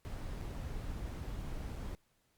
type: noise with dropouts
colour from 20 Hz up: brown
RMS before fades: -41 dBFS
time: 0.05-1.95 s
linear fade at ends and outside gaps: 0 ms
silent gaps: 0.413-0.419 / 1.753-1.758 s
effects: pink hiss -75 dBFS RMS until 2.37 s + Opus 48 kbps